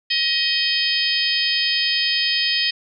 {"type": "harmonic tone", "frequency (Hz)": 630, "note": "D#5", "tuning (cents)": 21, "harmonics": [3, 4, 5, 6, 7, 8], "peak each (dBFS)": [-26, -26, -23, -29, -24, -23], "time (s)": [0.1, 2.71], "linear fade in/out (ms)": 10, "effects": []}